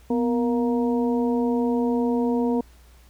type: harmonic tone with a mistuned harmonic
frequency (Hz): 234.6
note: A#3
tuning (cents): +11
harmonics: 1 / 2 / 3 / 4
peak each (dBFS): -21 / -25 / -34 / -33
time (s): 0.1-2.61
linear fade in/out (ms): 5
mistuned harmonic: 1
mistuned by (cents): +87
effects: added 60 Hz sine -49 dBFS peak until 3.09 s + pink hiss -57 dBFS RMS until 3.09 s